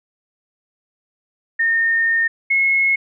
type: tone pair in turn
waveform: sine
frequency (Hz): 1828 / 2174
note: A#6 / C#7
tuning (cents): -34 / -34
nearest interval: minor third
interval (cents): 300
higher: second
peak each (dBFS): -14 / -13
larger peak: second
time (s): 1.59-2.28 / 2.5-2.96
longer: first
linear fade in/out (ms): 10
effects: none